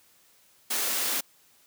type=high-pass noise; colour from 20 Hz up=white; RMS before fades=-28 dBFS; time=0.7-1.21 s; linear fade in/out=10 ms; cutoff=210 Hz; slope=48 dB/octave; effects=white hiss -61 dBFS RMS until 1.66 s + high-pass 60 Hz 12 dB/octave